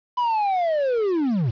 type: linear sweep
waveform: triangle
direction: down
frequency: 1000 to 101 Hz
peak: -17 dBFS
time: 0.17-1.51 s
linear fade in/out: 10 ms
effects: resampled to 11025 Hz + 8-bit